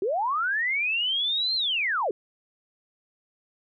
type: linear two-way sweep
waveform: sine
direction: up then down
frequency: 352.5 to 4227 to 352.5 Hz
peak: -23 dBFS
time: 0.02-2.11 s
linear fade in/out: 2 ms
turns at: 1.55 s
effects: none